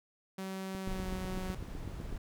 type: tone with pitch glide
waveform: sawtooth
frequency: 190.6 to 186.25 Hz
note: G3 to F#3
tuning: -48 to +12 cents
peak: -34 dBFS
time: 0.38-1.55 s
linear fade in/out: 5 ms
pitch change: -40 cents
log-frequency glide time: 0.81-1.09 s
type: click train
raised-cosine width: 3 ms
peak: -29 dBFS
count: 12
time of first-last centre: 0.75-2.127 s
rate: 7.99 Hz
type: noise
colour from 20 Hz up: brown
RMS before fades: -41 dBFS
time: 0.87-2.18 s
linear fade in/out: 5 ms
effects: none